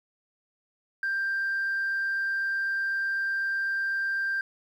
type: tone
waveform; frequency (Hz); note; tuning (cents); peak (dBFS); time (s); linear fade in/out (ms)
sine; 1582; G6; +15; -24; 1.03-4.41; 2
effects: tanh soft clip ceiling -23 dBFS + 10-bit